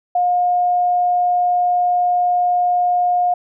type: tone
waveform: sine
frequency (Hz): 714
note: F5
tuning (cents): +38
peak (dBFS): -13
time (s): 0.15-3.34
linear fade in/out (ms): 5
effects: none